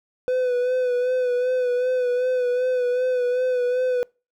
triangle tone with vibrato, 500 Hz, B4, 21 cents sharp, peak -17 dBFS, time 0.28-4.03 s, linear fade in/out 0 ms, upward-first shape sine, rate 2.6 Hz, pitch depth 36 cents each way, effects noise-tail reverb RT60 0.3 s tail -26 dB re dry

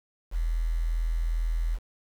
sine tone with quantisation, 41.2 Hz, E1, in tune, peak -24 dBFS, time 0.31-1.79 s, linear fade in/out 50 ms, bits 8, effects none

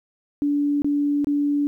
sine tone bursts, 288.9 Hz, D4, 28 cents flat, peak -18 dBFS, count 3, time 0.42-1.67 s, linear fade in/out 0 ms, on 400 ms, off 25 ms, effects 10-bit

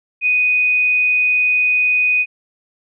sine tone, 2489 Hz, D#7, in tune, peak -12 dBFS, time 0.21-2.26 s, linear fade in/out 50 ms, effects none

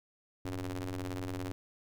sawtooth ring-modulated tone, 90.7 Hz, F#2, 34 cents flat, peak -29 dBFS, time 0.45-1.52 s, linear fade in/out 0 ms, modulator 190 Hz, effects none

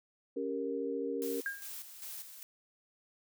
sine chord, G diminished, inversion second, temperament equal, 277.2 / 392 / 466.2 Hz, Db4 / G4 / Bb4, 0 / 0 / 0 cents, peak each -38 / -39 / -36 dBFS, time 0.36-1.41 s, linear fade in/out 10 ms
blue noise with tremolo, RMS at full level -44 dBFS, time 1.22-2.43 s, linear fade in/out 0 ms, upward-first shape square, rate 2.5 Hz, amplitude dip 55%
sine tone with exponential decay, 1615 Hz, G#6, 49 cents flat, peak -30 dBFS, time 1.46-1.73 s, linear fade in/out 1 ms, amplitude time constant 57 ms
effects none

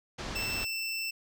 pink low-pass noise, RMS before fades -38 dBFS, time 0.18-0.65 s, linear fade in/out 10 ms, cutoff 6300 Hz, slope 24 dB/octave
25% pulse tone, 2669 Hz, E7, 21 cents sharp, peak -28 dBFS, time 0.35-1.11 s, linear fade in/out 10 ms
effects none

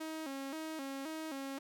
sawtooth tone with vibrato, 293.7 Hz, D4, in tune, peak -36 dBFS, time 0-1.59 s, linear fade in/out 10 ms, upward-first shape square, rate 1.9 Hz, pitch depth 130 cents each way, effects none

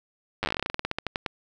slowing click train, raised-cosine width 0.3 ms, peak -11 dBFS, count 22, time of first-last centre 0.43-1.262 s, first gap 9 ms, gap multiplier 1.13, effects none

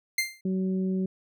sawtooth tone with exponential decay, 2096 Hz, C7, 2 cents sharp, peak -17 dBFS, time 0.18-0.41 s, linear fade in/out 5 ms, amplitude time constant 50 ms
harmonic tone, 188 Hz, F#3, 28 cents sharp, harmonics 1 / 2 / 3, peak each -25 / -33 / -47 dBFS, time 0.45-1.06 s, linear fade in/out 5 ms
effects none

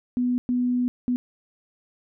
sine tone bursts at uneven times, 247.2 Hz, B3, 2 cents sharp, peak -20 dBFS, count 3, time 0.17-0.38 / 0.49-0.88 / 1.08-1.16 s, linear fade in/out 0 ms, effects none

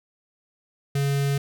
square tone with notch filter, 140 Hz, C#3, 18 cents sharp, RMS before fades -23 dBFS, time 0.95-1.38 s, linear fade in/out 5 ms, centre 940 Hz, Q 1.5, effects none

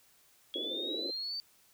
sine exponential sweep, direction up, 3322 to 4625 Hz, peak -35 dBFS, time 0.54-1.4 s, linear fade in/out 0 ms
white band-pass noise, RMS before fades -41 dBFS, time 0.55-1.11 s, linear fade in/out 10 ms, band 270 to 520 Hz, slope 48 dB/octave
effects white hiss -65 dBFS RMS until 1.73 s

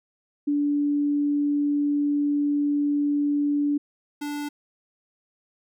sine / square tone pair in turn, 290 / 292.2 Hz, D4 / D4, -22 / -9 cents, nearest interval unison, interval 13 cents, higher second, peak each -20 / -29 dBFS, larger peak first, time 0.47-3.78 / 4.21-4.49 s, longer first, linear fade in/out 10 ms, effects none

